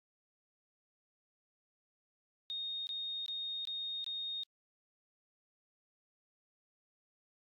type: tone bursts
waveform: sine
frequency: 3705 Hz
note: A#7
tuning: 11 cents flat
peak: -37 dBFS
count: 5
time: 2.5-4.434 s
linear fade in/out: 0 ms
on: 370 ms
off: 21 ms
effects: AAC 64 kbps